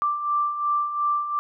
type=beating tone pair; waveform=sine; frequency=1174.7 / 1177.5 Hz; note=D6 / D6; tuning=0 / +4 cents; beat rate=2.8 Hz; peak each=-29 / -22 dBFS; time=0.02-1.39 s; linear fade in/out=0 ms; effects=none